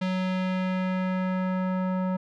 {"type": "tone with low-pass filter sweep", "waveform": "square", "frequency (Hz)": 185.6, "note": "F#3", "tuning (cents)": 6, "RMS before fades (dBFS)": -27, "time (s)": [0.01, 2.17], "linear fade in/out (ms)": 10, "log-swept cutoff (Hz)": [3600, 1100], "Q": 1.2, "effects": []}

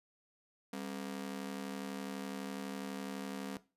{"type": "ring-modulated tone", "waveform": "sawtooth", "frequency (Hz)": 233.1, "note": "A#3", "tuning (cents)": 0, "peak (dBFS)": -33, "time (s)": [0.73, 3.57], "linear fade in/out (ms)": 0, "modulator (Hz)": 36, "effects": ["noise-tail reverb RT60 0.3 s tail -17 dB re dry", "resampled to 32000 Hz"]}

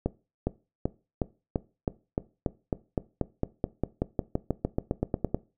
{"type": "accelerating click train", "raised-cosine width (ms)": 2, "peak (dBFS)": -12, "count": 25, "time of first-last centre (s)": [0.06, 5.346], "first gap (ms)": 410, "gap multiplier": 0.94, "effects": ["noise-tail reverb RT60 0.3 s tail -19 dB re dry"]}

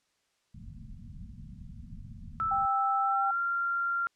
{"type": "low-pass noise", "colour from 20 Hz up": "pink", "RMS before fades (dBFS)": -45, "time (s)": [0.54, 2.66], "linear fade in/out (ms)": 10, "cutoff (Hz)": 240, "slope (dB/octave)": 96}
{"type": "tone with pitch glide", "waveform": "sine", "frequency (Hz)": [1318.5, 1384.1], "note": ["E6", "F6"], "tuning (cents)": [0, -16], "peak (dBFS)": -27, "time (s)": [2.4, 4.07], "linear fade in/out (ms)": 0, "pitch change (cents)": 84, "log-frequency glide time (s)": [3, 3.38]}
{"type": "tone", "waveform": "sine", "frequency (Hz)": 789, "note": "G5", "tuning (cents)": 11, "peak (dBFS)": -28, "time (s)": [2.51, 3.31], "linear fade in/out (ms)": 5}
{"effects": ["white hiss -74 dBFS RMS until 4.15 s", "low-pass 7000 Hz 12 dB/octave"]}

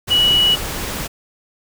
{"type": "tone in noise", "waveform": "sine", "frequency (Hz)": 2933, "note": "F#7", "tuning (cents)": -16, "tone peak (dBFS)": -11, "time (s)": [0.1, 0.56], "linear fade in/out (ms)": 20, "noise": "pink", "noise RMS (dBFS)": -25, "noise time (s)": [0.07, 1.08], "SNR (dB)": 11, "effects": []}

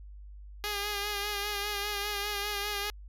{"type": "tone with vibrato", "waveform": "5% pulse", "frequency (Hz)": 410.1, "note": "G#4", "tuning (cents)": -22, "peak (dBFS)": -20, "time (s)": [0.64, 2.9], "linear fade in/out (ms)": 0, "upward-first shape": "sine", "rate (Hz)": 5, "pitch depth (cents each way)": 36, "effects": ["added 50 Hz sine -44 dBFS peak until 3.08 s"]}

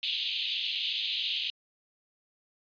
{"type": "band-pass noise", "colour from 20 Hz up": "pink", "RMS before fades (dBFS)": -32, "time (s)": [0.03, 1.5], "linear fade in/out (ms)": 0, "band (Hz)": [2800, 4000], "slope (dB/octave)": 48, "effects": ["resampled to 11025 Hz"]}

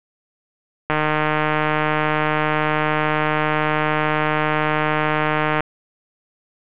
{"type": "click train", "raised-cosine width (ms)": 0.5, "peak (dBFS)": -4, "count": 721, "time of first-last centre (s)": [0.9, 5.606], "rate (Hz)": 153, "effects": ["resampled to 8000 Hz", "7-bit"]}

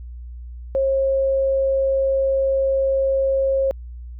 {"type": "tone", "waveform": "sine", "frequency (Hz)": 539, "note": "C#5", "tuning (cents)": -49, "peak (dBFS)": -16, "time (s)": [0.75, 3.71], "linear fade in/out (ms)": 0, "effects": ["added 60 Hz sine -32 dBFS peak until 4.19 s"]}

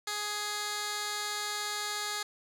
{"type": "tone with band-pass filter", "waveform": "15% pulse", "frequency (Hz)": 416.9, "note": "G#4", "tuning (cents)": 7, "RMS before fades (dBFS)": -35, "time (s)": [0.07, 2.23], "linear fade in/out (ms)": 5, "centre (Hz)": 5100, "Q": 0.7, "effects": []}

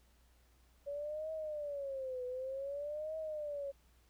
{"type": "tone with vibrato", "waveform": "sine", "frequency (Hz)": 563, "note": "C#5", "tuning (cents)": 27, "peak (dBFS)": -38, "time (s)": [0.86, 3.72], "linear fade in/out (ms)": 20, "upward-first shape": "triangle", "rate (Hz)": 0.54, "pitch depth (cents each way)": 220, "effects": ["added 60 Hz sine -66 dBFS peak until 4.09 s", "pink hiss -72 dBFS RMS until 4.09 s"]}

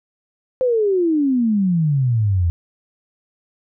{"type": "exponential sweep", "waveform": "sine", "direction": "down", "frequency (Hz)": [523.3, 82.3], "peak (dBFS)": -14, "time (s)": [0.61, 2.5], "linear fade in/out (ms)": 0, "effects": []}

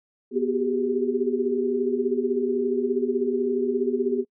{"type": "tone cluster", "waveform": "sine", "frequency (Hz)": [245.5, 377.3, 392.7, 409.2], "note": ["B3", "F#4", "G4", "G#4"], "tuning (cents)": [-10, 34, 3, -26], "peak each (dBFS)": -27, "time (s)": [0.31, 4.25], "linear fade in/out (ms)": 50, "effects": ["noise-tail reverb RT60 0.1 s tail -26 dB re dry"]}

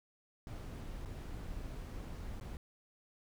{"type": "noise with dropouts", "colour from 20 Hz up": "brown", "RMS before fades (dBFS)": -44, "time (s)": [0.47, 2.57], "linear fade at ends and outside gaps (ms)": 1, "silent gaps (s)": [[1.051, 1.057], [2.4, 2.41]], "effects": []}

